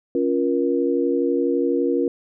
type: chord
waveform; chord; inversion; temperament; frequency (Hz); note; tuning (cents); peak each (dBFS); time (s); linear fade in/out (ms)
sine; Bb minor; first; equal with one note detuned; 277.2 / 349.2 / 474.3; Db4 / F4 / Bb4; 0 / 0 / +30; -22; 0.15-2.08; 2
effects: none